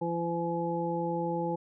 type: harmonic tone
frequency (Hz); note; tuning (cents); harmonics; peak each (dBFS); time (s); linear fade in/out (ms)
169.5; E3; +49; 1 / 2 / 3 / 5; -34 / -34 / -34 / -34; 0.01-1.56; 10
effects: none